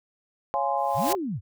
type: chord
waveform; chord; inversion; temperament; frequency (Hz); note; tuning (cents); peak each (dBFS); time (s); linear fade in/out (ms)
sine; Db major seventh; none; just; 554.4 / 693 / 831.5 / 1039.4; Db5 / F5 / Ab5 / C6; 0 / -14 / +2 / -12; -30 / -29 / -26 / -30; 0.54-1.15; 0
type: noise with exponential growth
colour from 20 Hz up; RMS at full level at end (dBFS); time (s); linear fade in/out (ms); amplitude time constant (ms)
white; -27; 0.77-1.13; 5; 78
type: linear two-way sweep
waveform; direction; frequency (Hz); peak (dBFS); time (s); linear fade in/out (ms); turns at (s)
sine; up then down; 74.3 to 408.2 to 74.3; -27; 0.94-1.41; 50; 1.14
effects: none